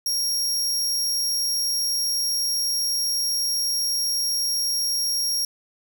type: tone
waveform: sawtooth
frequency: 5588 Hz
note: F8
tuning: in tune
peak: -19 dBFS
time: 0.06-5.45 s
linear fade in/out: 2 ms
effects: none